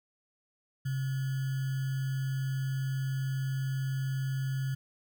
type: tone with sample-and-hold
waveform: sine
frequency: 133.7 Hz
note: C3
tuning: 38 cents sharp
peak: -29 dBFS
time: 0.85-4.75 s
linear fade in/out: 10 ms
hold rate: 1575 Hz
effects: none